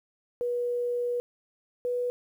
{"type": "tone pair in turn", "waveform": "sine", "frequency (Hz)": [485, 490.6], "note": ["B4", "B4"], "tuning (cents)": [-31, -12], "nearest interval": "unison", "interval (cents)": 19, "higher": "second", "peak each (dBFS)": -26, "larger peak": "neither", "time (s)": [[0.41, 1.2], [1.85, 2.1]], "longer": "first", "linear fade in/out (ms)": 0, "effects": ["10-bit"]}